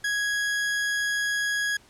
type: tone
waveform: 40% pulse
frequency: 1661.2 Hz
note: G#6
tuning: in tune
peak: -23 dBFS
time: 0.04-1.77 s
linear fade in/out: 5 ms
effects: pink hiss -56 dBFS RMS until 1.89 s + low-pass 10000 Hz 12 dB/octave